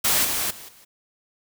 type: noise with level steps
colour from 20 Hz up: white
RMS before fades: -20 / -25 / -41 / -51 dBFS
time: 0.04-0.85 s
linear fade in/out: 10 ms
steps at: 0.24 / 0.5 / 0.68 s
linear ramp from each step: 10 ms
effects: none